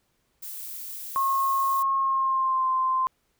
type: noise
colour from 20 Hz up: violet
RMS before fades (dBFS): -37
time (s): 0.42-1.83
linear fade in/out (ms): 10
type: tone with pitch glide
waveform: sine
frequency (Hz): 1083 to 1041.9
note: C#6 to C6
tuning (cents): -41 to -8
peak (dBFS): -21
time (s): 1.16-3.07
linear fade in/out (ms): 0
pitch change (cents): -67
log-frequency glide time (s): 1.96-2.67
effects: pink hiss -71 dBFS RMS until 3.39 s